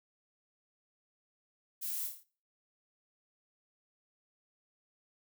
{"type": "noise with echo", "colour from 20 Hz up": "violet", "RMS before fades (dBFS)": -39, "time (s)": [1.81, 2.08], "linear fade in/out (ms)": 20, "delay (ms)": 27, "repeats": 6, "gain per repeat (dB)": -4, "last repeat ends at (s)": 2.242, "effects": ["noise-tail reverb RT60 0.4 s tail -20 dB re dry"]}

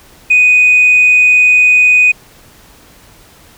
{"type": "tone", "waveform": "sine", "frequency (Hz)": 2489, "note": "D#7", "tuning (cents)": 0, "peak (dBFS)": -3, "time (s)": [0.3, 2.12], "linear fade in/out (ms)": 10, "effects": ["tanh soft clip ceiling -1 dBFS", "pink hiss -42 dBFS RMS until 3.57 s"]}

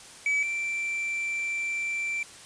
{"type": "tone pair in turn", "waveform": "triangle", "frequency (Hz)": [2289, 2344], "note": ["D7", "D7"], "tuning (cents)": [-45, -4], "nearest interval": "unison", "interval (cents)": 41, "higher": "second", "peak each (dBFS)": [-21, -26], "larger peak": "first", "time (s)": [[0.26, 0.43], [0.43, 2.23]], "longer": "second", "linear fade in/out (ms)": 2, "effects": ["white hiss -47 dBFS RMS until 2.45 s", "resampled to 22050 Hz"]}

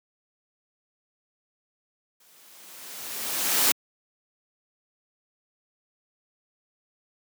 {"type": "noise with exponential growth", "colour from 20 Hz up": "white", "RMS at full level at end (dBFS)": -19, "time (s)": [2.2, 3.72], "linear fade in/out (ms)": 5, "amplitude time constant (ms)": 330, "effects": ["high-pass 200 Hz 12 dB/octave"]}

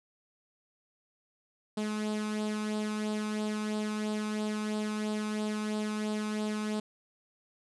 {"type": "tone with flanger", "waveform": "sawtooth", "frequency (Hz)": 212.9, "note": "G#3", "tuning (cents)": 43, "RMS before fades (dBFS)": -33, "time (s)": [1.77, 6.8], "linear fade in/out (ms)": 5, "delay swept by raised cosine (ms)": [0.23, 0.83], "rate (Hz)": 3, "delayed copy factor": 0.55, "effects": ["resampled to 24000 Hz"]}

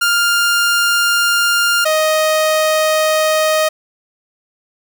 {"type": "tone pair in turn", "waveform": "sawtooth", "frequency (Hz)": [1402, 624.5], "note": ["F6", "D#5"], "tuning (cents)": [6, 6], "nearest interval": "octave + major second", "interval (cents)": 1400, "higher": "first", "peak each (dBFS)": -8, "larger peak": "neither", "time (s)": [[0.01, 1.85], [1.85, 3.69]], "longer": "neither", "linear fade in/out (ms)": 10, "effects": []}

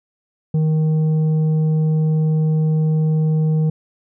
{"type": "tone with tanh clipping", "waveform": "triangle", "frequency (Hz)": 156.5, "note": "D#3", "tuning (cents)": 10, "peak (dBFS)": -15, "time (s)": [0.54, 3.7], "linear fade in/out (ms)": 5, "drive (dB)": 10, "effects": []}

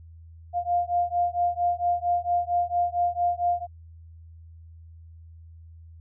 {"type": "beating tone pair", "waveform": "sine", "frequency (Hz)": [700, 704.4], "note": ["F5", "F5"], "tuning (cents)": [4, 15], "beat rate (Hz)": 4.4, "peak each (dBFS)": [-25, -25], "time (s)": [0.53, 3.67], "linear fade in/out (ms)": 50, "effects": ["added 82 Hz sine -44 dBFS peak until 6 s"]}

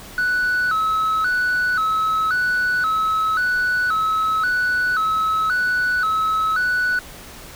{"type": "tone with vibrato", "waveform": "sine", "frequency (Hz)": 1383, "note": "F6", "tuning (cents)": -17, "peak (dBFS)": -14, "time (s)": [0.18, 6.99], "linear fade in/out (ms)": 2, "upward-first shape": "square", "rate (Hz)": 0.94, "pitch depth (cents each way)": 120, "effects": ["tanh soft clip ceiling -16 dBFS", "pink hiss -39 dBFS RMS until 7.55 s"]}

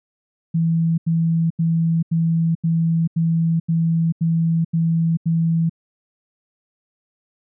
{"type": "tone bursts", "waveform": "sine", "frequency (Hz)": 164.81, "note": "E3", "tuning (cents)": 0, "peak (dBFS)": -15, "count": 10, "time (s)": [0.54, 5.696], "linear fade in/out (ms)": 10, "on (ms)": 440, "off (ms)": 84, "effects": []}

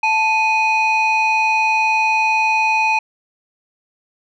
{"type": "tone pair together", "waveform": "sine", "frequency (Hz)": [880, 2489], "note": ["A5", "D#7"], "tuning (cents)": [0, 0], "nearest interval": "octave + tritone", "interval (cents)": 1800, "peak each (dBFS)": -14, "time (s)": [0.03, 2.99], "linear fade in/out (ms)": 5, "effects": ["tanh soft clip ceiling -10 dBFS"]}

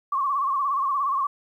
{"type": "tone with vibrato", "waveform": "sine", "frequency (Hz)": 1108.7, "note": "C#6", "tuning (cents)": 0, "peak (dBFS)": -21, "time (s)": [0.12, 1.27], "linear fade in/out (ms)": 5, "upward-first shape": "sine", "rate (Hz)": 17, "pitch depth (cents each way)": 89, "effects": ["10-bit"]}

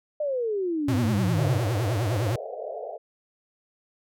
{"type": "exponential sweep", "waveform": "sine", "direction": "down", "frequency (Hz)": [614, 123.47], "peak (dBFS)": -24, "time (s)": [0.2, 1.59], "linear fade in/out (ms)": 5}
{"type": "tone with vibrato", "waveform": "square", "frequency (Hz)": 110, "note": "A2", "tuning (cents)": 0, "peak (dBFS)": -24, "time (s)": [0.88, 2.36], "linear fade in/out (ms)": 5, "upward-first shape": "triangle", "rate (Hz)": 9.8, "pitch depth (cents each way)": 280}
{"type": "band-pass noise", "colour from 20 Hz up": "white", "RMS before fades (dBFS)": -35, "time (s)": [1.37, 2.98], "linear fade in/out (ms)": 20, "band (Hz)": [420, 730], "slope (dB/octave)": 96}
{"effects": []}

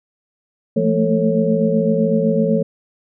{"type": "tone cluster", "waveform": "sine", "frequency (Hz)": [170.2, 215.9, 223.8, 444.3, 549], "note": ["F3", "A3", "A3", "A4", "C#5"], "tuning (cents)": [-44, -33, 30, 17, -17], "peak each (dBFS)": -20, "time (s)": [0.76, 2.63], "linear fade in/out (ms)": 10, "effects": []}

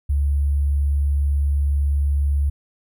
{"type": "tone with sample-and-hold", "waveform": "sine", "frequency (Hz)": 71, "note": "C#2", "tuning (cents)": 42, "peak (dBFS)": -16, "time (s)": [0.09, 2.5], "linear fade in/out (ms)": 10, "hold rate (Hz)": 11025, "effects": []}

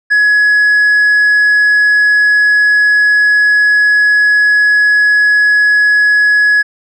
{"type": "tone with hard clipping", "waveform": "triangle", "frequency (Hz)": 1684, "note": "G#6", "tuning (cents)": 24, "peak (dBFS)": -5, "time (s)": [0.1, 6.63], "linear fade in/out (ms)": 20, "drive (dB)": 1, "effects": []}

